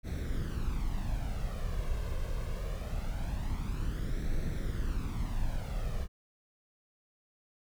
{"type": "noise with flanger", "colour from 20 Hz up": "brown", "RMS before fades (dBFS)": -33, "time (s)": [0.03, 6.08], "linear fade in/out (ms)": 50, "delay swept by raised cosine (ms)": [0.5, 1.9], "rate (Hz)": 0.23, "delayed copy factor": 0.6, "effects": []}